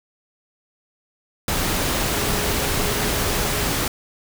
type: tone in noise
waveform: sine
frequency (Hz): 415.3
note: G#4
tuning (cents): 0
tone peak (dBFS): -32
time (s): 2.14-3.67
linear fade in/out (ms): 2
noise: pink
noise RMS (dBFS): -22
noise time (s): 1.48-3.88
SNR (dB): -13
effects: none